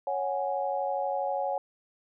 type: chord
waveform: sine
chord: C# suspended fourth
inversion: none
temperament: just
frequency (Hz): 554.4 / 739.2 / 831.5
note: C#5 / F#5 / G#5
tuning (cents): 0 / -2 / +2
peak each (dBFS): -31 / -32 / -32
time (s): 0.07-1.58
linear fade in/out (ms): 2
effects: none